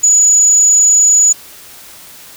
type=tone; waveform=sine; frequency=6890 Hz; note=A8; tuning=37 cents flat; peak=-5 dBFS; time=0.03-1.33 s; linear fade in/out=10 ms; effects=white hiss -36 dBFS RMS until 2.36 s